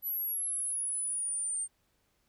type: linear sweep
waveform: sine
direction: down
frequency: 11900 to 8700 Hz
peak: -31 dBFS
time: 0.02-1.68 s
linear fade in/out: 50 ms
effects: pink hiss -74 dBFS RMS until 2.28 s